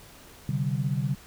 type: chord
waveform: sine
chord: C suspended second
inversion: none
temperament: equal with one note detuned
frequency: 130.81 / 146.83 / 191.74 Hz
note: C3 / D3 / G3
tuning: 0 / 0 / -38 cents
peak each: -28 / -28 / -32 dBFS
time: 0.49-1.15 s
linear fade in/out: 2 ms
effects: pink hiss -50 dBFS RMS until 1.26 s